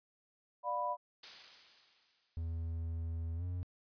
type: chord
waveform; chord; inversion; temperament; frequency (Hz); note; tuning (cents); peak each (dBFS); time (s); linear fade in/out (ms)
sine; B diminished; first; just; 592.7 / 711.2 / 987.8; D5 / F5 / B5; +16 / +31 / 0; -40 / -40 / -35; 0.63-0.97; 50
type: noise with exponential decay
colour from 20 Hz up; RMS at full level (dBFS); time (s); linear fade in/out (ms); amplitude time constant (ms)
blue; -41; 1.23-2.8; 5; 340
type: tone with pitch glide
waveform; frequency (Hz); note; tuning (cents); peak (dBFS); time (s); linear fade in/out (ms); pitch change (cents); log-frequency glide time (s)
triangle; 82.41 to 89.35; E2 to F2; 0 to +40; -34; 2.37-3.63; 0; +140; 3.36-3.44
effects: resampled to 11025 Hz